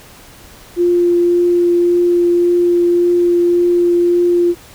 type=tone with vibrato; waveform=sine; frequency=349.2 Hz; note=F4; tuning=in tune; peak=-9 dBFS; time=0.76-4.55 s; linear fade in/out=50 ms; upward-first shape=triangle; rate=1.8 Hz; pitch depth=9 cents each way; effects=pink hiss -40 dBFS RMS until 4.74 s